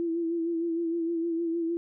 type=tone with vibrato; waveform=sine; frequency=334.5 Hz; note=E4; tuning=25 cents sharp; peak=-26 dBFS; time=0-1.77 s; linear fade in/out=0 ms; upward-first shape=sine; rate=6.5 Hz; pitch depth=40 cents each way; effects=none